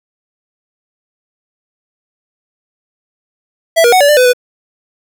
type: tone with pitch steps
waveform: square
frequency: 660 / 475.8 / 741 / 574 / 594 / 503 / 494.3 Hz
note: E5 / A#4 / F#5 / D5 / D5 / B4 / B4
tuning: +2 / +35 / +2 / -40 / +20 / +32 / +1 cents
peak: -6 dBFS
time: 3.76-4.334 s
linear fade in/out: 20 ms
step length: 82 ms
effects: none